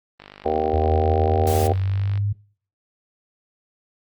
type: click train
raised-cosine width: 0.3 ms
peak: -23 dBFS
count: 100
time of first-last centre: 0.2-2.176 s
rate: 50.1 Hz
type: harmonic tone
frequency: 78 Hz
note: D#2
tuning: 5 cents sharp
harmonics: 1 / 3 / 4 / 5 / 6 / 7 / 8 / 9 / 10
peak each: -32 / -32 / -33 / -25 / -24 / -30 / -30 / -28 / -24 dBFS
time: 0.45-1.73 s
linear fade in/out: 10 ms
type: linear sweep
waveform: sine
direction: up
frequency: 80.3 to 102.8 Hz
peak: -19 dBFS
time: 0.73-2.33 s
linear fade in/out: 10 ms
type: noise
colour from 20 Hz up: white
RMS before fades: -32 dBFS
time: 1.47-1.67 s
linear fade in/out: 0 ms
effects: noise-tail reverb RT60 0.5 s tail -26 dB re dry + Opus 24 kbps